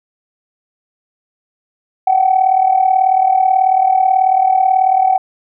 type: tone with amplitude modulation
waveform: sine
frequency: 757 Hz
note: F#5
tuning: 39 cents sharp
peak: -5 dBFS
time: 2.07-5.18 s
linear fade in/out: 5 ms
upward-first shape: sine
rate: 38.3 Hz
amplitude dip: 75%
effects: tanh soft clip ceiling -1 dBFS